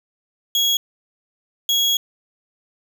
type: tone bursts at uneven times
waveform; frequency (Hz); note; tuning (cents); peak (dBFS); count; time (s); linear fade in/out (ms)
35% pulse; 3322; G#7; 0; -14; 2; 0.55-0.77 / 1.69-1.97; 2
effects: none